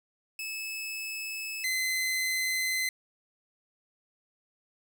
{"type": "tone pair in turn", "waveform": "sawtooth", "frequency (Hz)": [2603, 2047], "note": ["E7", "C7"], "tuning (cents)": [-22, -38], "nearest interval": "major third", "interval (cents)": 416, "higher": "first", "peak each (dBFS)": [-31, -24], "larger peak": "second", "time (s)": [[0.39, 1.64], [1.64, 2.89]], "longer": "neither", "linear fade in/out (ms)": 2, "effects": []}